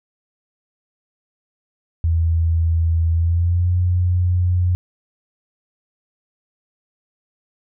sine tone with pitch glide, 82.5 to 89.45 Hz, E2 to F2, +2 to +42 cents, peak -14 dBFS, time 2.04-4.75 s, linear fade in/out 0 ms, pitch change +140 cents, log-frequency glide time 3.12-3.73 s, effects none

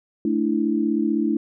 sine chord, A suspended fourth, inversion none, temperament equal, 220 / 293.7 / 329.6 Hz, A3 / D4 / E4, 0 / 0 / 0 cents, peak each -23 dBFS, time 0.25-1.37 s, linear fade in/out 2 ms, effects none

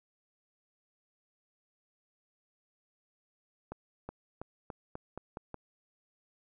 accelerating click train, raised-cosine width 1 ms, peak -26 dBFS, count 8, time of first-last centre 3.72-5.543 s, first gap 370 ms, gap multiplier 0.88, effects none

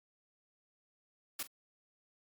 white noise with echo, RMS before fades -38 dBFS, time 1.39-1.43 s, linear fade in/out 5 ms, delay 42 ms, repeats 1, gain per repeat -15 dB, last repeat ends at 1.472 s, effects high-pass 200 Hz 12 dB/octave + Opus 48 kbps

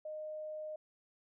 sine tone, 616 Hz, D#5, 17 cents flat, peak -40 dBFS, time 0.05-0.76 s, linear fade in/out 5 ms, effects none

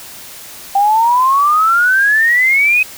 sine exponential sweep, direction up, 784 to 2546 Hz, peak -8 dBFS, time 0.75-2.83 s, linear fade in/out 5 ms, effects white hiss -33 dBFS RMS until 2.97 s

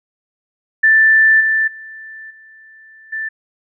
sine tone with level steps, 1767 Hz, A6, 7 cents sharp, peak -7 / -12 / -31 / -40 / -20 dBFS, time 0.83-3.29 s, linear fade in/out 10 ms, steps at 1.4 / 1.67 / 2.3 / 3.12 s, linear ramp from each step 10 ms, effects none

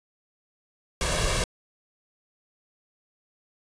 pink noise with comb filter, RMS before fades -25 dBFS, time 1.01-1.44 s, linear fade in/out 2 ms, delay 1.8 ms, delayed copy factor +0.7, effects resampled to 22050 Hz

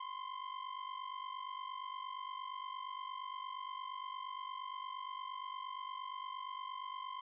45% pulse ring-modulated tone, 1043 Hz, C6, 6 cents flat, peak -39 dBFS, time 0-7.21 s, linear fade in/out 5 ms, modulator 24.3 Hz, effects resampled to 8000 Hz

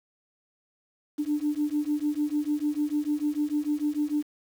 sine beating tone pair, 293.7 / 300.4 Hz, D4 / D4, 0 / +39 cents, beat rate 6.7 Hz, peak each -27 dBFS, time 1.18-4.23 s, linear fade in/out 20 ms, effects tanh soft clip ceiling -17 dBFS + 8-bit

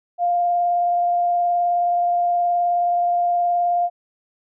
sine tone with vibrato, 701 Hz, F5, 6 cents sharp, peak -16 dBFS, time 0.18-3.9 s, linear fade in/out 50 ms, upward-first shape triangle, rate 19 Hz, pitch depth 14 cents each way, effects none

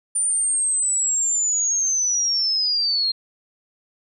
sine linear sweep, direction down, 9220 to 4186 Hz, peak -18 dBFS, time 0.15-3.12 s, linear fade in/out 10 ms, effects none

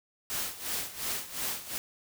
white noise with tremolo, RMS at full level -32 dBFS, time 0.3-1.78 s, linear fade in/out 0 ms, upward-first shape sine, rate 2.8 Hz, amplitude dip 80%, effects none

